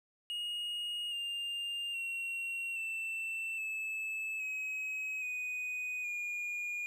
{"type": "tone with pitch steps", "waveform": "triangle", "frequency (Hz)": [2870, 2803, 2737, 2673, 2611, 2550, 2490, 2432], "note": ["F7", "F7", "F7", "E7", "E7", "D#7", "D#7", "D#7"], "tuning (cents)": [47, 6, -36, 23, -17, 42, 1, -40], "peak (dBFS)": -34, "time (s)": [0.3, 6.86], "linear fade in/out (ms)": 0, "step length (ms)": 820, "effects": []}